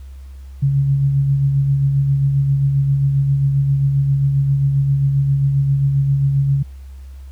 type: tone with tremolo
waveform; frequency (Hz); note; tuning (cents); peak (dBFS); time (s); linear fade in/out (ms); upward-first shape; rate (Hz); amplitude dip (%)
sine; 138.59; C#3; 0; -11; 0.62-6.63; 10; sine; 7.5; 35
effects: added 67 Hz sine -32 dBFS peak until 7.31 s + pink hiss -55 dBFS RMS until 7.31 s